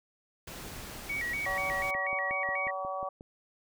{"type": "noise", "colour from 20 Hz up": "pink", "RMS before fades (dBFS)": -43, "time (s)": [0.47, 1.91], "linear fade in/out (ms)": 5}
{"type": "tone with vibrato", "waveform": "sine", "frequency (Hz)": 2073, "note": "C7", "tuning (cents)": -17, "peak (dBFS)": -31, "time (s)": [1.09, 2.71], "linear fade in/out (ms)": 10, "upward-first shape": "square", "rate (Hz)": 4.1, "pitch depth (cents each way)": 140}
{"type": "harmonic tone", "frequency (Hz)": 189.3, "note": "F#3", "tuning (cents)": 40, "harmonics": [3, 4, 5, 6], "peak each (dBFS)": [-37, -37, -46, -37], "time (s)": [1.46, 3.09], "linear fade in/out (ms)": 5}
{"type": "click train", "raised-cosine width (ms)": 2, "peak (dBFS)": -33, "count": 8, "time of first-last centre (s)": [1.95, 3.209], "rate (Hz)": 5.56}
{"effects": []}